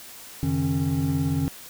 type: tone cluster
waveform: triangle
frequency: 89.9 / 135.7 / 153.6 / 271.9 Hz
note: F#2 / C#3 / D#3 / C#4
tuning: -49 / -36 / -22 / -33 cents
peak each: -28 / -28 / -23 / -24 dBFS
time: 0.43-1.48 s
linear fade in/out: 0 ms
effects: white hiss -43 dBFS RMS until 1.69 s